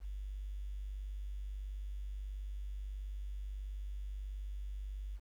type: tone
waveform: sine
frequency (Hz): 49.24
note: G1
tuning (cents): +8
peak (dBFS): -39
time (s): 0-5.2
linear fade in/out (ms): 50
effects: 11-bit